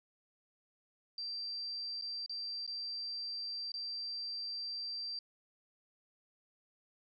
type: tone with dropouts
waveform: sine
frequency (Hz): 4699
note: D8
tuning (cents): 0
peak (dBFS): -38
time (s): 1.18-5.19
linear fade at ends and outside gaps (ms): 2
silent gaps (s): 2.013-2.021 / 2.262-2.295 / 2.665-2.676 / 3.719-3.74
effects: none